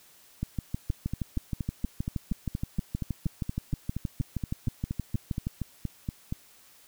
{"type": "two click trains", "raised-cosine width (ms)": 5, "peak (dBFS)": [-17, -18], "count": [33, 24], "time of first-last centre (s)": [[0.43, 5.469], [0.9, 6.325]], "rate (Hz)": [6.35, 4.24], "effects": ["white hiss -57 dBFS RMS until 6.87 s"]}